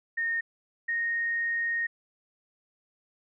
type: tone pair in turn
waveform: sine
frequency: 1840 / 1858.2 Hz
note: A#6 / A#6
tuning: -23 / -6 cents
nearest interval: unison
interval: 17 cents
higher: second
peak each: -26 dBFS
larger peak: neither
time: 0.17-0.41 / 0.88-1.87 s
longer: second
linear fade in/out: 10 ms
effects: none